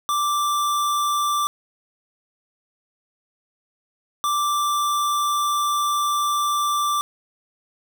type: tone pair in turn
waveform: square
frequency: 1174.7 / 1174.7 Hz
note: D6 / D6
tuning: 0 / 0 cents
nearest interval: unison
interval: 0 cents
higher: neither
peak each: -20 dBFS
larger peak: neither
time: 0.09-1.47 / 4.24-7.01 s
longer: second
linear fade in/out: 0 ms
effects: none